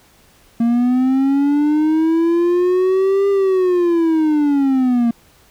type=linear two-way sweep; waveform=triangle; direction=up then down; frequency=230.4 to 399.6 to 230.4 Hz; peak=-10 dBFS; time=0.6-5.11 s; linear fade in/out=5 ms; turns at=3.29 s; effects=pink hiss -51 dBFS RMS until 5.5 s